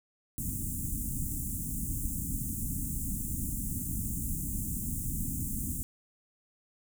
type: band-stop noise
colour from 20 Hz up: pink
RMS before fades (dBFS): -34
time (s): 0.38-5.83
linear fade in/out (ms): 0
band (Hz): 280 to 7300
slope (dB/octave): 48
effects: none